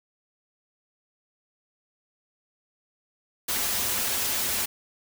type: noise with comb filter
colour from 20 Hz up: white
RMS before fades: -27 dBFS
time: 3.48-4.66 s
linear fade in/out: 10 ms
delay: 6.4 ms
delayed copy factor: -0.6
effects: none